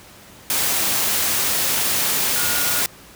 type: tone in noise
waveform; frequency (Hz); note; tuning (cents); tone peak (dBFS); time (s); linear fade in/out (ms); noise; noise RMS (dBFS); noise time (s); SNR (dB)
sine; 1434; F6; +45; -29; 2.36-2.81; 0; white; -20; 0.5-2.86; -12
effects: pink hiss -44 dBFS RMS until 3.15 s + high-pass 60 Hz 12 dB/octave